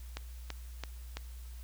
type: click train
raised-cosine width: 0.2 ms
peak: -21 dBFS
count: 4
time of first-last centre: 0.17-1.17 s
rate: 3 Hz
effects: added 60 Hz sine -43 dBFS peak until 1.63 s + white hiss -59 dBFS RMS until 1.63 s